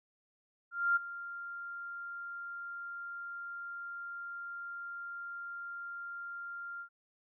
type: tone with ADSR envelope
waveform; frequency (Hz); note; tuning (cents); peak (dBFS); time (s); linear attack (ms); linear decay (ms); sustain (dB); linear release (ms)
sine; 1393; F6; -5; -24; 0.71-6.89; 250; 18; -16; 85
effects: none